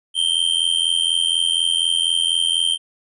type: tone with amplitude modulation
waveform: square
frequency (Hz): 3136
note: G7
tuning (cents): 0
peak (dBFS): -13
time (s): 0.14-2.78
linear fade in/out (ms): 50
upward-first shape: sine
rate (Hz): 84.1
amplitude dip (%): 90
effects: resampled to 24000 Hz